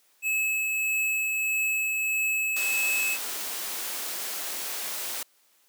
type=tone with tremolo; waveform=square; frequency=2590 Hz; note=E7; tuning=31 cents flat; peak=-24 dBFS; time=0.22-3.18 s; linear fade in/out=50 ms; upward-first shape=triangle; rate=1.6 Hz; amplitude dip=25%
type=noise; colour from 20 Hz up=white; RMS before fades=-33 dBFS; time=2.56-5.23 s; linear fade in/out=5 ms
effects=white hiss -64 dBFS RMS until 5.68 s + high-pass 300 Hz 12 dB/octave